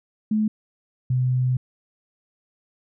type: tone pair in turn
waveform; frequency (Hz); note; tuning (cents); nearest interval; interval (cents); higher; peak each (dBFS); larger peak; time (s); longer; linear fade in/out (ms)
sine; 214.9 / 127.08; A3 / B2; -41 / +50; major sixth; 909; first; -18; neither; 0.31-0.48 / 1.1-1.57; second; 5
effects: none